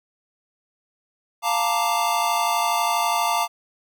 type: chord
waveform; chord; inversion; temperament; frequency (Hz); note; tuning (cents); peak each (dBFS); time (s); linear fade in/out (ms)
square; Bb major seventh; second; equal; 698.5 / 880 / 932.3 / 1174.7; F5 / A5 / Bb5 / D6; 0 / 0 / 0 / 0; -26; 1.42-3.48; 50
effects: none